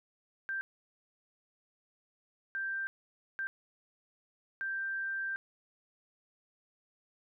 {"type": "tone bursts at uneven times", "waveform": "sine", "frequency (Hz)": 1574, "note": "G6", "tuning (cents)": 7, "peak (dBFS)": -33, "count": 4, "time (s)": [[0.49, 0.61], [2.55, 2.87], [3.39, 3.47], [4.61, 5.36]], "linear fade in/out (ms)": 0, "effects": []}